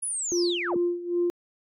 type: linear sweep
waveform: sine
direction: down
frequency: 10548 to 92.5 Hz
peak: -27 dBFS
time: 0.02-0.77 s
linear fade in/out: 10 ms
type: tone with tremolo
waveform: sine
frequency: 349.2 Hz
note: F4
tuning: in tune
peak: -20 dBFS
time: 0.32-1.3 s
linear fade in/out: 0 ms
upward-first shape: sine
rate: 2.5 Hz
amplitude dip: 80%
effects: tanh soft clip ceiling -16 dBFS